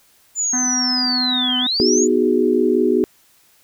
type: linear two-way sweep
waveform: sine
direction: down then up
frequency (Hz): 7100 to 2988 to 7100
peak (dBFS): -17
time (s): 0.35-2.08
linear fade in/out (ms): 50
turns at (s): 1.58
type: harmonic tone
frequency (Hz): 251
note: B3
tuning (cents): +28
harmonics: 1 / 3 / 4 / 5 / 6 / 7 / 8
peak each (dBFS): -22 / -31 / -35 / -38 / -35 / -37 / -40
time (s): 0.53-1.67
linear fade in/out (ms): 5
type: chord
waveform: sine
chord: G# minor seventh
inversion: first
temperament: equal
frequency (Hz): 246.9 / 311.1 / 370 / 415.3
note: B3 / D#4 / F#4 / G#4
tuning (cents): 0 / 0 / 0 / 0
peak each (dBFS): -19 / -21 / -17 / -19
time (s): 1.8-3.04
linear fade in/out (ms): 0
effects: white hiss -55 dBFS RMS until 3.63 s